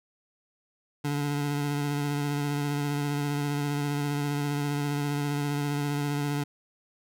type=tone with vibrato; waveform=25% pulse; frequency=144.6 Hz; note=D3; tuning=27 cents flat; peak=-23 dBFS; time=1.04-6.44 s; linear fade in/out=10 ms; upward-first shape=triangle; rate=15 Hz; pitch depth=27 cents each way; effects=none